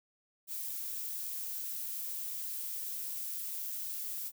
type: noise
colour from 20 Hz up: violet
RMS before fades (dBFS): -39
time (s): 0.47-4.32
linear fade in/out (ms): 50
effects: none